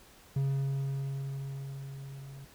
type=tone with level ramp; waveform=triangle; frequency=136.9 Hz; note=C#3; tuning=21 cents flat; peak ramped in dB=-24 to -42 dBFS; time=0.36-2.45 s; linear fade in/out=5 ms; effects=pink hiss -57 dBFS RMS until 2.54 s